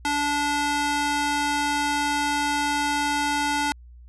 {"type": "tone with high-pass filter", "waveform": "square", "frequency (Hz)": 290.5, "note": "D4", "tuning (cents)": -19, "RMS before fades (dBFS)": -24, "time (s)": [0.05, 3.72], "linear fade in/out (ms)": 0, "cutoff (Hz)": 650, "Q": 1, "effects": ["added 60 Hz sine -43 dBFS peak until 4.08 s", "resampled to 24000 Hz"]}